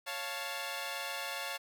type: chord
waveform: 10% pulse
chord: Db augmented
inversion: none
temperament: equal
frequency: 554.4 / 698.5 / 880 Hz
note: Db5 / F5 / A5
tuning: 0 / 0 / 0 cents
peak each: -33 dBFS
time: 0.06-1.58 s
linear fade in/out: 20 ms
effects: none